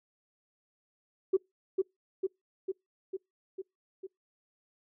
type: tone with echo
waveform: sine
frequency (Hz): 380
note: F#4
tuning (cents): +46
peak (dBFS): -20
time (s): 1.33-1.37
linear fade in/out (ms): 10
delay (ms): 450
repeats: 6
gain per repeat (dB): -3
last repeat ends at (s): 4.07
effects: noise-tail reverb RT60 0.2 s tail -26 dB re dry + tanh soft clip ceiling -16 dBFS